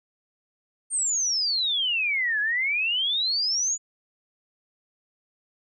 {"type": "exponential two-way sweep", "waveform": "sine", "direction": "down then up", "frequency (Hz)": [8880, 1656, 7000], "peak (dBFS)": -22, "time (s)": [0.9, 3.78], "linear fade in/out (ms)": 50, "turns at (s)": 2.4, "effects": []}